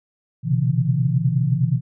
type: tone cluster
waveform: sine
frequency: 121.6 / 129.9 / 140.7 / 166.2 Hz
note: B2 / C3 / C#3 / E3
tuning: -26 / -12 / +26 / +15 cents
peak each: -22 dBFS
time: 0.43-1.81 s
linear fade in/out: 50 ms
effects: none